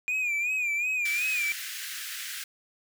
triangle tone with vibrato, 2430 Hz, D#7, 42 cents flat, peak -24 dBFS, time 0.08-1.52 s, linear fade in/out 0 ms, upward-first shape sine, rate 2.7 Hz, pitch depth 85 cents each way
pink high-pass noise, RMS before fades -37 dBFS, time 1.05-2.44 s, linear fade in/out 5 ms, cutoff 1500 Hz, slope 48 dB/octave
effects none

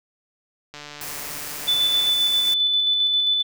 click train, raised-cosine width 0.2 ms, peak -20 dBFS, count 200, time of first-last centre 0.74-2.094 s, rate 147 Hz
white band-stop noise, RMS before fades -33 dBFS, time 1.01-2.54 s, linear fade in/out 2 ms, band 2700 to 4300 Hz, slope 96 dB/octave
sine tone with tremolo, 3498 Hz, A7, 11 cents flat, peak -16 dBFS, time 1.67-3.43 s, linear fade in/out 20 ms, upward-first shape square, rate 7.5 Hz, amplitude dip 25%
effects none

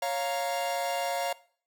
45% pulse chord, Bb minor, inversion first, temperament equal, 554.4 / 698.5 / 932.3 Hz, Db5 / F5 / Bb5, 0 / 0 / 0 cents, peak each -33 / -31 / -35 dBFS, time 0.02-1.33 s, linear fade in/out 5 ms, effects noise-tail reverb RT60 0.5 s tail -20 dB re dry

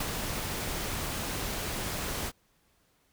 pink noise with ADSR envelope, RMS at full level -31 dBFS, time 0-2.32 s, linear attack 5 ms, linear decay 38 ms, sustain -3 dB, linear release 44 ms, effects pink hiss -69 dBFS RMS until 3.12 s

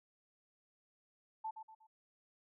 sine tone with echo, 880 Hz, A5, in tune, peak -38 dBFS, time 1.44-1.51 s, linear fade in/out 10 ms, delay 120 ms, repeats 3, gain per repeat -8 dB, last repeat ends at 1.87 s, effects none

